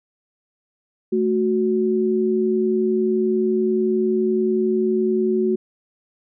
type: tone pair together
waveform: sine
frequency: 219.6 / 369.4 Hz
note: A3 / F#4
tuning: -3 / -3 cents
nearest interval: major sixth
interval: 900 cents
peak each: -21 / -18 dBFS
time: 1.12-5.56 s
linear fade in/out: 10 ms
effects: none